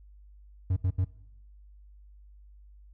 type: tone bursts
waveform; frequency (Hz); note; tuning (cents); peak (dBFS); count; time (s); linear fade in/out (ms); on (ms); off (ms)
triangle; 92.5; F#2; 0; -21; 3; 0.7-1.046; 5; 64; 77
effects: noise-tail reverb RT60 0.8 s tail -20 dB re dry + added 50 Hz sine -50 dBFS peak until 2.93 s